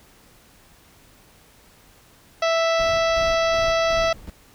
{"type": "harmonic tone", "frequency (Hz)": 659.3, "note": "E5", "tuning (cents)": 0, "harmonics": [1, 2, 3, 4, 5, 6, 7, 8, 9], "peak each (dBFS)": [-19, -25, -29, -31, -33, -35, -36, -37, -38], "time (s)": [2.42, 4.13], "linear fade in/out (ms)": 5}
{"type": "noise with tremolo", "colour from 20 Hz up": "brown", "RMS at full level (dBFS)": -33, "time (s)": [2.79, 4.3], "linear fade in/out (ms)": 2, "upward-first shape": "square", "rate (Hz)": 2.7, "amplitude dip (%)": 65}
{"effects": ["pink hiss -53 dBFS RMS until 4.54 s"]}